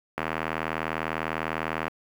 click train, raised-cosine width 0.5 ms, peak -12 dBFS, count 137, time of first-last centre 0.18-1.88 s, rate 80 Hz, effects high-pass 100 Hz 12 dB/octave + 7-bit

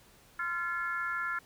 harmonic tone with a mistuned harmonic, 344.8 Hz, F4, 22 cents flat, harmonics 3 / 4 / 5 / 6, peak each -43 / -33 / -36 / -45 dBFS, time 0.39-1.39 s, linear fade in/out 5 ms, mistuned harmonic 6, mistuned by +79 cents, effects pink hiss -60 dBFS RMS until 1.45 s

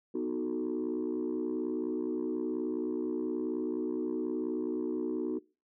sine chord, B dominant seventh, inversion none, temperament equal, 246.9 / 311.1 / 370 / 440 Hz, B3 / D#4 / F#4 / A4, 0 / 0 / 0 / 0 cents, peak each -36 / -34 / -33 / -39 dBFS, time 0.14-5.39 s, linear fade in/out 10 ms, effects noise-tail reverb RT60 0.3 s tail -22 dB re dry + tanh soft clip ceiling -25 dBFS

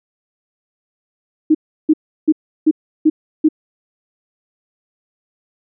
sine tone bursts, 311.1 Hz, D#4, in tune, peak -7 dBFS, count 6, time 1.5-3.488 s, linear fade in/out 10 ms, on 48 ms, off 340 ms, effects none

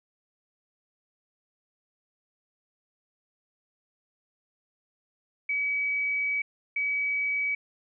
sine tone pair in turn, 2277 / 2277 Hz, C#7 / C#7, +46 / +46 cents, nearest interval unison, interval 0 cents, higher neither, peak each -25 dBFS, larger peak neither, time 5.49-6.42 / 6.76-7.55 s, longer first, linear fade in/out 5 ms, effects none

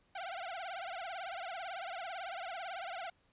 sawtooth tone with vibrato, 724 Hz, F#5, 38 cents flat, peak -36 dBFS, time 0.15-3.1 s, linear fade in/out 5 ms, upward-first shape triangle, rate 18 Hz, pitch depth 190 cents each way, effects pink hiss -72 dBFS RMS until 3.32 s + resampled to 8000 Hz

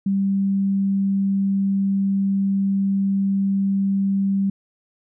sine tone, 196 Hz, G3, in tune, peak -17 dBFS, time 0.06-4.5 s, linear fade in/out 5 ms, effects none

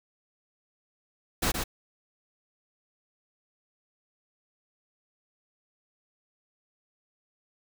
pink noise with echo, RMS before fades -26 dBFS, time 1.42-1.52 s, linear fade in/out 10 ms, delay 120 ms, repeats 1, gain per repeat -5 dB, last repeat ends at 1.64 s, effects none

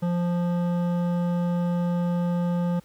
triangle tone with hard clipping, 174.61 Hz, F3, in tune, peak -24 dBFS, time 0.02-2.8 s, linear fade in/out 10 ms, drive 16 dB, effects pink hiss -58 dBFS RMS until 2.84 s

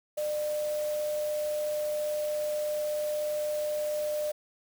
sine tone in noise, 600 Hz, D5, 37 cents sharp, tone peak -28 dBFS, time 0.17-4.32 s, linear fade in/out 10 ms, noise white, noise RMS -44 dBFS, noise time 0.17-4.32 s, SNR +13 dB, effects none

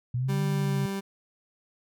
sine linear two-way sweep, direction up then down, 120 to 147.7 to 138.2 Hz, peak -25 dBFS, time 0.14-0.86 s, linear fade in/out 5 ms, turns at 0.42 s
30% pulse tone, 196 Hz, G3, in tune, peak -27 dBFS, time 0.28-1.01 s, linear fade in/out 20 ms
effects none

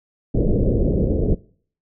pink low-pass noise, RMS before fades -18 dBFS, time 0.34-1.35 s, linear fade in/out 10 ms, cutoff 540 Hz, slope 48 dB/octave, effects noise-tail reverb RT60 0.5 s tail -22 dB re dry

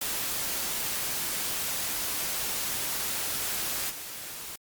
white noise with level steps, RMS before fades -31 / -39 dBFS, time 0.01-4.56 s, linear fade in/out 5 ms, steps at 3.89 s, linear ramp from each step 20 ms, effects Opus 48 kbps

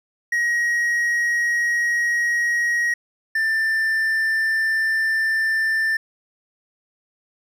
triangle tone pair in turn, 1893 / 1780.6 Hz, A#6 / A6, +26 / +20 cents, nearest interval minor second, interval 106 cents, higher first, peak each -16 dBFS, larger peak neither, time 0.32-2.94 / 3.35-5.97 s, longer neither, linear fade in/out 5 ms, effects none

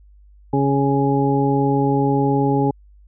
harmonic tone, 138.7 Hz, C#3, 1 cent sharp, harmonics 1 / 2 / 3 / 4 / 6, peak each -20 / -19 / -21 / -30 / -22 dBFS, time 0.53-2.71 s, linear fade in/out 5 ms, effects added 50 Hz sine -45 dBFS peak until 3.07 s

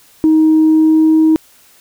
sine tone with pitch glide, 314.5 to 316.5 Hz, D#4 to D#4, +19 to +30 cents, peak -5 dBFS, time 0.24-1.36 s, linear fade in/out 0 ms, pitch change +11 cents, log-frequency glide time 0.64-1.2 s, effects tanh soft clip ceiling -3 dBFS + white hiss -47 dBFS RMS until 1.8 s

